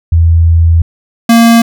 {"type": "tone pair in turn", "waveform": ["sine", "square"], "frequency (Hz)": [83, 231.3], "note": ["E2", "A#3"], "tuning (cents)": [12, -13], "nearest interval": "octave + tritone", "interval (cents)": 1775, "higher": "second", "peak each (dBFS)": -3, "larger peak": "neither", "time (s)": [[0.12, 0.82], [1.29, 1.62]], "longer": "first", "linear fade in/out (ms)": 5, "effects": []}